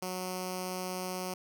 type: tone with notch filter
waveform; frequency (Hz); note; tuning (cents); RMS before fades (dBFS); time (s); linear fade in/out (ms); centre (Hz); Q
5% pulse; 183.9; F#3; -10; -37; 0.02-1.34; 5; 1700; 0.72
effects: none